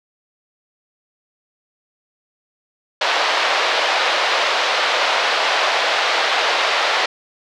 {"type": "band-pass noise", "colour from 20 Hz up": "pink", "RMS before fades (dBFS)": -18, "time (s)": [3.01, 7.06], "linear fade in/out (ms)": 5, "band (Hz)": [560, 4500], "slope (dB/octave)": 24, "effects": []}